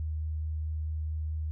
sine tone with vibrato, 77.78 Hz, D#2, in tune, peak -30 dBFS, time 0-1.51 s, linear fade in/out 0 ms, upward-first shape triangle, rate 4.6 Hz, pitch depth 9 cents each way, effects none

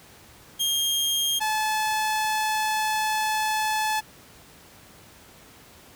sawtooth tone pair in turn, 3224 / 863.8 Hz, G7 / A5, +48 / -32 cents, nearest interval octave + major seventh, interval 2280 cents, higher first, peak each -19 dBFS, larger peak neither, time 0.59-1.4 / 1.4-4.01 s, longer second, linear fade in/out 20 ms, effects pink hiss -50 dBFS RMS until 5.95 s + high-pass 60 Hz 12 dB/octave

